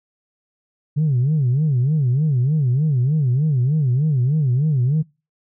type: tone with vibrato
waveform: sine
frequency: 138.59 Hz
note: C#3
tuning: in tune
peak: -13 dBFS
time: 0.96-5.03 s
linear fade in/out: 20 ms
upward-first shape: sine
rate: 3.3 Hz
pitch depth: 230 cents each way
effects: noise-tail reverb RT60 0.3 s tail -24 dB re dry + tanh soft clip ceiling -12 dBFS